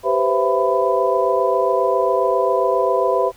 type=tone cluster; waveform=sine; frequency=390.5 / 497.6 / 525 / 667 / 998 Hz; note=G4 / B4 / C5 / E5 / B5; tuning=-7 / +13 / +6 / +20 / +18 cents; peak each=-21 dBFS; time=0.03-3.32 s; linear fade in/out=50 ms; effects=pink hiss -49 dBFS RMS until 3.36 s